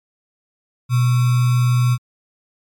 sine tone with sample-and-hold, 123.47 Hz, B2, in tune, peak -12 dBFS, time 0.89-1.98 s, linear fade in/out 50 ms, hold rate 1225 Hz, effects MP3 64 kbps

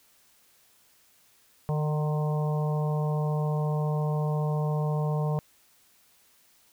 harmonic tone with a mistuned harmonic, 151.2 Hz, D#3, 49 cents flat, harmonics 1 / 3 / 4 / 5 / 6 / 7, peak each -25 / -35 / -37 / -39 / -41 / -42 dBFS, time 1.69-5.39 s, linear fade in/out 0 ms, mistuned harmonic 6, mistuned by +34 cents, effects white hiss -62 dBFS RMS until 6.72 s

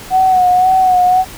sine tone with vibrato, 739 Hz, F#5, 2 cents flat, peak -7 dBFS, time 0.1-1.25 s, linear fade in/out 50 ms, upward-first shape sine, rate 1.9 Hz, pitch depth 39 cents each way, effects pink hiss -32 dBFS RMS until 1.37 s

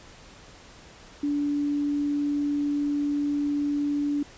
sine tone, 289.6 Hz, D4, 24 cents flat, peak -23 dBFS, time 1.23-4.23 s, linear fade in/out 5 ms, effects pink hiss -49 dBFS RMS until 4.37 s + resampled to 16000 Hz

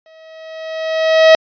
45% pulse tone with exponential growth, 640 Hz, D#5, 49 cents sharp, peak -3 dBFS, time 0.06-1.35 s, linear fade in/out 1 ms, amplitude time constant 280 ms, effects resampled to 11025 Hz

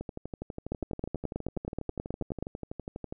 two click trains, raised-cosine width 2 ms, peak -18 / -23 dBFS, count 17 / 39, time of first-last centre 0.72-2.426 / 0.01-3.125 s, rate 9.38 / 12.2 Hz, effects none

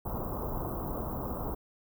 pink band-stop noise, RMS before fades -35 dBFS, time 0.05-1.55 s, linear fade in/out 10 ms, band 1200 to 15000 Hz, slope 48 dB/octave, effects none

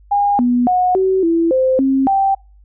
sine tone with pitch steps, 812 / 244.6 / 729 / 379 / 333 / 520 / 268.2 / 781 Hz, G#5 / B3 / F#5 / F#4 / E4 / C5 / C4 / G5, -39 / -16 / -26 / +42 / +18 / -11 / +43 / -7 cents, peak -11 dBFS, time 0.11-2.35 s, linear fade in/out 10 ms, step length 280 ms, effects noise-tail reverb RT60 0.3 s tail -25 dB re dry + added 50 Hz sine -43 dBFS peak until 2.64 s

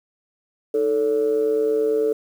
sine tone with amplitude modulation, 440 Hz, A4, in tune, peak -13 dBFS, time 0.74-2.13 s, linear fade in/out 5 ms, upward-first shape sine, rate 129 Hz, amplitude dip 75%, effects tanh soft clip ceiling -10 dBFS + 8-bit

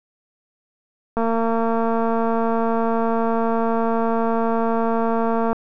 click train, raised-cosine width 1 ms, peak -9 dBFS, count 995, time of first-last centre 1.17-5.53 s, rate 228 Hz, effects none

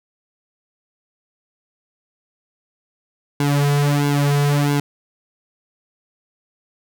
sawtooth tone with flanger, 143.8 Hz, D3, 36 cents flat, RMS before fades -17 dBFS, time 3.4-4.8 s, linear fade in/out 2 ms, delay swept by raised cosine 1.6 to 3.7 ms, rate 1.5 Hz, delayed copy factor -0.95, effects none

